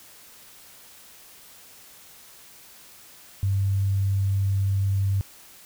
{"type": "tone", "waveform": "sine", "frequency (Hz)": 98, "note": "G2", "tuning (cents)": 0, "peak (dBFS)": -20, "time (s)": [3.43, 5.21], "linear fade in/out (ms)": 0, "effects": ["white hiss -49 dBFS RMS until 5.65 s"]}